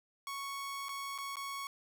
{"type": "tone with dropouts", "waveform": "sawtooth", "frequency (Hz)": 1108.7, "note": "C#6", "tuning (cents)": 0, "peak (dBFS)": -35, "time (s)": [0.27, 1.67], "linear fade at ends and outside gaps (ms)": 1, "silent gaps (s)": [[0.885, 0.891], [1.179, 1.185], [1.357, 1.368]], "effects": []}